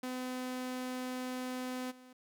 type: tone with level steps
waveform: sawtooth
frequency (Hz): 253.8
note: B3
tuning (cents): +47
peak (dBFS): -33 / -50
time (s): 0.03-2.13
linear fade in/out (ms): 5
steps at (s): 1.9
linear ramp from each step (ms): 20
effects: none